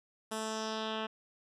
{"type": "tone with low-pass filter sweep", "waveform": "10% pulse", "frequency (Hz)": 219.3, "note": "A3", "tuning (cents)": -6, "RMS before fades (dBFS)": -37, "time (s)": [0.31, 1.07], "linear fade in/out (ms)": 10, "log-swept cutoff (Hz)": [10000, 2600], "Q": 2.4, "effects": []}